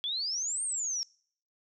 sine exponential two-way sweep, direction up then down, 3322 to 8870 to 5420 Hz, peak -30 dBFS, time 0.04-1.03 s, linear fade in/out 0 ms, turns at 0.63 s, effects noise-tail reverb RT60 0.6 s tail -26 dB re dry

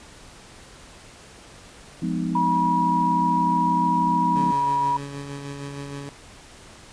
sine chord, F half-diminished seventh, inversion none, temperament equal with one note detuned, 174.61 / 207.7 / 251.1 / 311.1 Hz, F3 / Ab3 / Cb4 / Eb4, 0 / 0 / +29 / 0 cents, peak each -26 / -31 / -28 / -30 dBFS, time 2.02-4.52 s, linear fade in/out 5 ms
sine tone, 967 Hz, B5, 37 cents flat, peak -19 dBFS, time 2.35-4.97 s, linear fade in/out 5 ms
20% pulse tone with tremolo, 141.1 Hz, C#3, 31 cents sharp, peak -26 dBFS, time 4.36-6.09 s, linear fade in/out 0 ms, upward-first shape sine, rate 6.4 Hz, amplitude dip 35%
effects pink hiss -46 dBFS RMS until 6.92 s + resampled to 22050 Hz

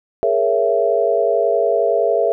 sine chord, A# half-diminished seventh, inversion third, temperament equal with one note detuned, 415.3 / 466.2 / 554.4 / 668.8 Hz, G#4 / A#4 / C#5 / E5, 0 / 0 / 0 / +25 cents, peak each -20 / -19 / -21 / -17 dBFS, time 0.23-2.32 s, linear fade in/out 0 ms, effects none

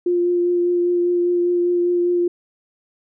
sine tone with vibrato, 351.3 Hz, F4, 10 cents sharp, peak -15 dBFS, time 0.06-2.28 s, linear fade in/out 5 ms, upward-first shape triangle, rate 5 Hz, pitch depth 15 cents each way, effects none

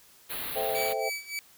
white band-stop noise, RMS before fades -35 dBFS, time 0.29-0.94 s, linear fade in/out 20 ms, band 4400 to 10000 Hz, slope 96 dB/octave
sine chord, A minor seventh, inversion none, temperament equal, 440 / 523.3 / 659.3 / 784 Hz, A4 / C5 / E5 / G5, 0 / 0 / 0 / 0 cents, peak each -33 dBFS, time 0.55-1.1 s, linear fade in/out 20 ms
sawtooth tone with tremolo, 2292 Hz, D7, 43 cents flat, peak -27 dBFS, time 0.75-1.39 s, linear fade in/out 0 ms, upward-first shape sine, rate 3.5 Hz, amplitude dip 85%
effects white hiss -57 dBFS RMS until 1.57 s

